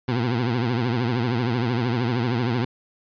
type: tone with vibrato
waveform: 20% pulse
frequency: 120.4 Hz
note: B2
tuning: 44 cents flat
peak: -16 dBFS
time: 0.08-2.65 s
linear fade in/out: 5 ms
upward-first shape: triangle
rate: 13 Hz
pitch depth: 150 cents each way
effects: resampled to 11025 Hz